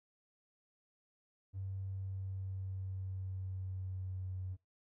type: tone with pitch glide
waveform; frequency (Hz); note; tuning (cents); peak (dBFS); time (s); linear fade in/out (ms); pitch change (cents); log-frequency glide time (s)
triangle; 96.2 to 92.98; G2 to F#2; -32 to +9; -35; 1.53-4.57; 50; -59; 1.83-4.39
effects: noise-tail reverb RT60 0.2 s tail -21 dB re dry + tanh soft clip ceiling -36 dBFS